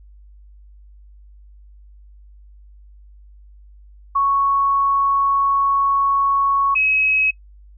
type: tone pair in turn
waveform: sine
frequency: 1108.7 / 2556 Hz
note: C#6 / D#7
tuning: 0 / +46 cents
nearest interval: octave + major second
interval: 1446 cents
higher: second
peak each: -14 dBFS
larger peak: neither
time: 4.15-6.75 / 6.75-7.31 s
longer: first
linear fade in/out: 10 ms
effects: noise-tail reverb RT60 0.1 s tail -23 dB re dry + added 50 Hz sine -42 dBFS peak until 7.77 s

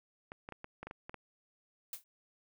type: clicks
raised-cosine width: 0.5 ms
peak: -29 dBFS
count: 9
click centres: 0.319 / 0.489 / 0.523 / 0.644 / 0.83 / 0.87 / 0.911 / 1.095 / 1.143 s
type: noise with exponential decay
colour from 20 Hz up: blue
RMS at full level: -37 dBFS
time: 1.93-2.04 s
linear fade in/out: 2 ms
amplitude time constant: 23 ms
effects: none

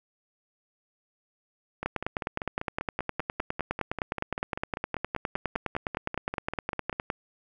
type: two click trains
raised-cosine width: 0.5 ms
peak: -13 / -17 dBFS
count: 52 / 27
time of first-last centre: 1.86-7.102 / 1.83-6.928 s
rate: 9.73 / 5.1 Hz
effects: none

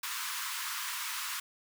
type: high-pass noise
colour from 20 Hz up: pink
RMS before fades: -37 dBFS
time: 0.03-1.4 s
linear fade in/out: 5 ms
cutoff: 950 Hz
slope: 96 dB/octave
effects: none

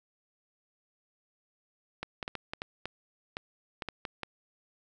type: clicks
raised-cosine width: 0.3 ms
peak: -19 dBFS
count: 12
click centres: 2.03 / 2.228 / 2.279 / 2.353 / 2.535 / 2.619 / 2.856 / 3.369 / 3.822 / 3.887 / 4.052 / 4.233 s
effects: none

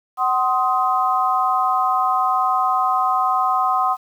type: chord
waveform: sine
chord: C diminished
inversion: second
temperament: just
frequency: 753.5 / 1046.5 / 1255.8 Hz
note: Gb5 / C6 / Eb6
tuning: +31 / 0 / +16 cents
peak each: -20 dBFS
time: 0.17-3.97 s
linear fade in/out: 50 ms
effects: 8-bit

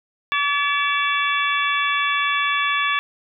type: harmonic tone with a mistuned harmonic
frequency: 573 Hz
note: D5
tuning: 43 cents flat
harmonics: 2 / 3 / 4 / 5 / 6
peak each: -22 / -24 / -25 / -26 / -27 dBFS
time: 0.32-2.99 s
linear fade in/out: 0 ms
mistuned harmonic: 5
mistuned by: -100 cents
effects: none

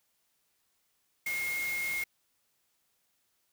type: tone in noise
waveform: sine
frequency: 2146 Hz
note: C7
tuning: 43 cents sharp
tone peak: -31 dBFS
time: 1.26-2.04 s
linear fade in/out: 5 ms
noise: white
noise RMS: -41 dBFS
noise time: 1.26-2.04 s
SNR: +7 dB
effects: white hiss -75 dBFS RMS until 3.52 s

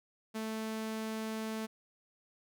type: tone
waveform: sawtooth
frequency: 220 Hz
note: A3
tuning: in tune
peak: -32 dBFS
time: 0.34-1.67 s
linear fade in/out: 20 ms
effects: none

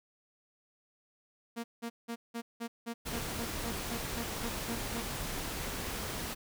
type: tone bursts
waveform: sawtooth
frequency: 233.1 Hz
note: A#3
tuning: in tune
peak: -32 dBFS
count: 14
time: 1.56-5.02 s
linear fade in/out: 20 ms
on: 80 ms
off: 180 ms
type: noise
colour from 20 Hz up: pink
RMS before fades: -38 dBFS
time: 3.05-6.35 s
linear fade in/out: 20 ms
effects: none

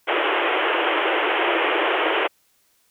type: band-pass noise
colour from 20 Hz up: pink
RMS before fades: -21 dBFS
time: 0.07-2.28 s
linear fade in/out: 20 ms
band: 320 to 3200 Hz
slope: 96 dB/octave
effects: white hiss -63 dBFS RMS until 2.9 s

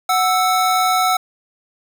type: tone pair together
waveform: square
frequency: 740 / 1318.5 Hz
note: F#5 / E6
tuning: 0 / 0 cents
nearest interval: minor seventh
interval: 1000 cents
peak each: -17 / -18 dBFS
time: 0.09-1.17 s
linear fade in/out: 5 ms
effects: none

